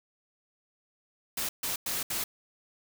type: noise bursts at uneven times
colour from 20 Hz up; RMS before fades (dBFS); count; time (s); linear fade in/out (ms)
white; -32; 4; 1.37-1.49 / 1.63-1.76 / 1.86-2.03 / 2.1-2.24; 5
effects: none